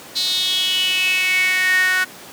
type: tone with high-pass filter sweep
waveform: sawtooth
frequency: 370 Hz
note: F#4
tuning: in tune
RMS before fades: -18 dBFS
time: 0.15-2.05 s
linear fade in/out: 20 ms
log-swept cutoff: 4100 to 1600 Hz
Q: 8.2
effects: pink hiss -38 dBFS RMS until 2.32 s + high-pass 200 Hz 12 dB/octave